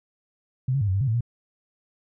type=tone with pitch steps; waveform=sine; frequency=128.8 / 138.6 / 103.1 / 93.6 / 98.7 / 135.5 / 110.9 / 119 Hz; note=C3 / C#3 / G#2 / F#2 / G2 / C#3 / A2 / A#2; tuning=-27 / 0 / -12 / +20 / +12 / -39 / +14 / +36 cents; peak=-20 dBFS; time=0.68-1.208 s; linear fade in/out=5 ms; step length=66 ms; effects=none